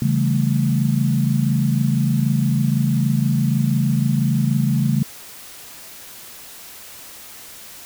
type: chord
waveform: sine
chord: A dominant seventh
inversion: first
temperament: equal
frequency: 138.59 / 164.81 / 196 / 220 Hz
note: C#3 / E3 / G3 / A3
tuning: 0 / 0 / 0 / 0 cents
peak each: -18 / -23 / -24 / -21 dBFS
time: 0.02-5.03 s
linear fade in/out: 2 ms
effects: white hiss -39 dBFS RMS until 7.85 s